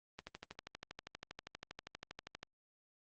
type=click train; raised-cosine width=0.2 ms; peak=-27 dBFS; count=29; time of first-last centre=0.19-2.43 s; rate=12.5 Hz; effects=low-pass 6000 Hz 12 dB/octave + Opus 24 kbps